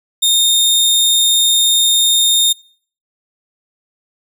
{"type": "tone", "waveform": "sawtooth", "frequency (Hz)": 3663, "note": "A#7", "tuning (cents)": -31, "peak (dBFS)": -7, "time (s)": [0.22, 2.53], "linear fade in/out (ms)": 10, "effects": ["noise-tail reverb RT60 0.5 s tail -23 dB re dry"]}